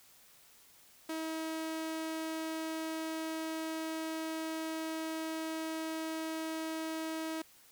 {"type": "tone", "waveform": "sawtooth", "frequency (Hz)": 320, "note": "D#4", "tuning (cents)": 49, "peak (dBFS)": -32, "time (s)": [1.09, 7.42], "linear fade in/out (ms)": 5, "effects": ["white hiss -61 dBFS RMS until 7.71 s"]}